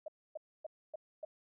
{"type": "tone bursts", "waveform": "sine", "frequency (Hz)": 620, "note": "D#5", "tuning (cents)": -6, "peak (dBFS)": -39, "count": 5, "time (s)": [0.06, 1.25], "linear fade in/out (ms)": 5, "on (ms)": 22, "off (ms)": 270, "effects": []}